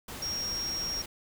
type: tone in noise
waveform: sine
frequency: 5588 Hz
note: F8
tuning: in tune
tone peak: -31 dBFS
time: 0.22-1.02 s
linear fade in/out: 5 ms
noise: pink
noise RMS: -41 dBFS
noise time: 0.08-1.06 s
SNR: +7 dB
effects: none